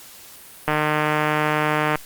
click train, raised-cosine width 0.5 ms, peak -5 dBFS, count 195, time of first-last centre 0.68-1.956 s, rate 152 Hz, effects white hiss -43 dBFS RMS until 2.05 s + Opus 48 kbps

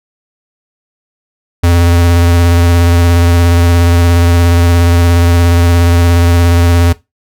square tone with vibrato, 86 Hz, F2, 26 cents flat, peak -6 dBFS, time 1.63-6.93 s, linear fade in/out 10 ms, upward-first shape square, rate 17 Hz, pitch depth 19 cents each way, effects noise-tail reverb RT60 0.2 s tail -18 dB re dry

